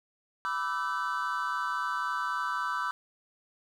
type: chord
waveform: triangle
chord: E minor seventh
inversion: second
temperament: equal with one note detuned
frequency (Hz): 987.8 / 1174.7 / 1318.5 / 1528.6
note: B5 / D6 / E6 / G6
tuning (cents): 0 / 0 / 0 / -44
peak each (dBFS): -33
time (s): 0.45-2.91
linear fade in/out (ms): 0
effects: none